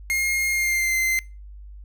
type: tone with pitch glide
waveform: 45% pulse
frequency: 2137 to 2076 Hz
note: C7 to C7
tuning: +36 to -14 cents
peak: -20 dBFS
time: 0.1-1.19 s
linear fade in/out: 0 ms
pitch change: -50 cents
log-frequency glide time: 0.5-0.96 s
effects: noise-tail reverb RT60 0.3 s tail -25 dB re dry + added 50 Hz sine -38 dBFS peak until 1.84 s